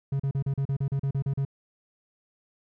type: tone bursts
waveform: triangle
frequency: 137.6 Hz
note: C#3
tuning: 12 cents flat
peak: -22 dBFS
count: 12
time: 0.12-1.451 s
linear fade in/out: 5 ms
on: 77 ms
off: 37 ms
effects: none